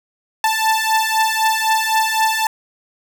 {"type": "beating tone pair", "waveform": "sawtooth", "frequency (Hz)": [880, 883.9], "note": ["A5", "A5"], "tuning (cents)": [0, 8], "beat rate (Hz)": 3.9, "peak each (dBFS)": -14, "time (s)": [0.44, 2.47], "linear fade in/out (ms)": 2, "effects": []}